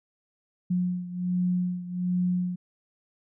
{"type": "beating tone pair", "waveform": "sine", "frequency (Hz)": [179.4, 180.7], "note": ["F3", "F#3"], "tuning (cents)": [47, -41], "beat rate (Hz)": 1.3, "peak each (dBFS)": [-26, -30], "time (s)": [0.7, 2.56], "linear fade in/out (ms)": 10, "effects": []}